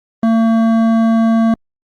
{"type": "tone with hard clipping", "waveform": "sine", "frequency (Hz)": 226.1, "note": "A3", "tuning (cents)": 47, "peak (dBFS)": -11, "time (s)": [0.23, 1.54], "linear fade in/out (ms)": 2, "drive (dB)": 11, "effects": ["Opus 32 kbps"]}